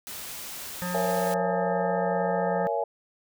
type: noise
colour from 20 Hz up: white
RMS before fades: -38 dBFS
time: 0.07-1.34 s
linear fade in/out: 0 ms
type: harmonic tone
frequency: 179 Hz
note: F3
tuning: 43 cents sharp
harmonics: 1 / 3 / 5 / 7 / 9 / 10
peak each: -31 / -36 / -38 / -39 / -41 / -41 dBFS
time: 0.82-2.67 s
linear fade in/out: 0 ms
type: chord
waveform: sine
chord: A# half-diminished seventh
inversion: none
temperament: just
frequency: 466.2 / 559.4 / 671.3 / 839.1 Hz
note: A#4 / C#5 / E5 / G#5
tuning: 0 / +16 / +31 / +18 cents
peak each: -30 dBFS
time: 0.94-2.84 s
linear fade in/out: 5 ms
effects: none